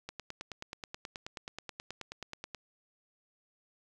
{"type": "click train", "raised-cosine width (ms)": 0.2, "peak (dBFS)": -23, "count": 24, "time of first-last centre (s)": [0.09, 2.547], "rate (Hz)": 9.36, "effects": []}